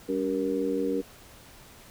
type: tone cluster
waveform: sine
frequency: 199.1 / 284.7 / 384.2 / 469.9 Hz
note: G3 / C#4 / G4 / A#4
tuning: +27 / +46 / -35 / +14 cents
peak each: -36 / -29 / -32 / -29 dBFS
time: 0.08-1.02 s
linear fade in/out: 20 ms
effects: pink hiss -51 dBFS RMS until 1.9 s